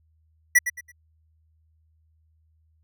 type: tone with echo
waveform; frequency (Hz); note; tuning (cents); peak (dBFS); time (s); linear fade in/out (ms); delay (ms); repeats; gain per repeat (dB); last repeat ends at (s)
square; 1953; B6; -20; -13; 0.55-0.59; 10; 110; 3; -11; 0.92
effects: added 79 Hz sine -61 dBFS peak until 2.83 s